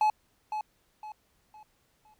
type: tone with echo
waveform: triangle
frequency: 855 Hz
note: A5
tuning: 50 cents flat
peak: -19 dBFS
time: 0.01-0.1 s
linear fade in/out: 2 ms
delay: 510 ms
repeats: 4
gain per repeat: -9 dB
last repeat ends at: 2.14 s
effects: pink hiss -70 dBFS RMS until 2.19 s